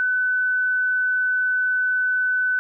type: tone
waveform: sine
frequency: 1504 Hz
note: F#6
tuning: 28 cents sharp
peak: -18 dBFS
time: 0-2.59 s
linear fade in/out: 0 ms
effects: none